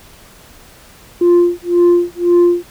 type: tone with tremolo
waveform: sine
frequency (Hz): 349.2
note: F4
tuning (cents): 0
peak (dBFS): -3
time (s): 1.21-2.63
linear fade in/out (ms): 5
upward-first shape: sine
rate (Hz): 1.9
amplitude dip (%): 100
effects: tanh soft clip ceiling -5 dBFS + pink hiss -42 dBFS RMS until 2.7 s